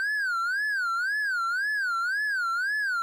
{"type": "tone with vibrato", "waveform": "triangle", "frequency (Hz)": 1525, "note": "G6", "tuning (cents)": -48, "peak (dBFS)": -23, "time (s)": [0, 3.02], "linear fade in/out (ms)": 0, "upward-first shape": "sine", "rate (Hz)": 1.9, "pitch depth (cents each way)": 210, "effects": []}